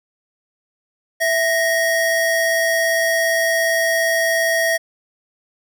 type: tone pair together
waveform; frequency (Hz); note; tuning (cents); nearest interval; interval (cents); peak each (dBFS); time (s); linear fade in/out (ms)
square; 660.7 / 1864.7; E5 / A#6; +4 / 0; octave + tritone; 1796; -19; 1.2-4.78; 20
effects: none